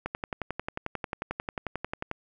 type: click train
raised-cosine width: 0.5 ms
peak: -16 dBFS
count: 24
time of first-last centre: 0.06-2.114 s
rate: 11.2 Hz
effects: none